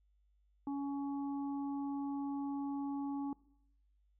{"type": "harmonic tone", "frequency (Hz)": 280.2, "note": "C#4", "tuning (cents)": 19, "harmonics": [1, 3, 4], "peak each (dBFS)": [-36, -46, -54], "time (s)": [0.67, 3.33], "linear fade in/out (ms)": 2, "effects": ["noise-tail reverb RT60 0.8 s tail -22 dB re dry", "added 50 Hz sine -69 dBFS peak until 4.19 s"]}